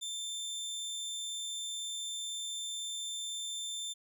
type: tone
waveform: 25% pulse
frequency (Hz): 3562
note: A7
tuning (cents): +21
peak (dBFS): -33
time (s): 0.01-3.94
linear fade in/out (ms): 20
effects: none